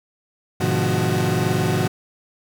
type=tone cluster; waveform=35% pulse; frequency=105.2 / 126 / 152.4 / 175.5 / 372.7 Hz; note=G#2 / B2 / D#3 / F3 / F#4; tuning=+23 / +35 / -36 / +9 / +13 cents; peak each=-23 dBFS; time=0.6-1.88 s; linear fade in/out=10 ms; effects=none